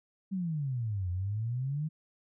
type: exponential two-way sweep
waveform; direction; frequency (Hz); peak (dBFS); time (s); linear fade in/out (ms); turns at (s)
sine; down then up; 198.4 to 87.31 to 159.3; -30; 0.31-1.89; 20; 1.1
effects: none